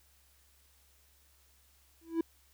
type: tone with exponential growth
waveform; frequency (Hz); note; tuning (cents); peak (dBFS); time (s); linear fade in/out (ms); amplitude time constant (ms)
triangle; 329.6; E4; 0; -22; 2.01-2.21; 5; 42
effects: added 68 Hz sine -67 dBFS peak until 2.53 s + white hiss -67 dBFS RMS until 2.53 s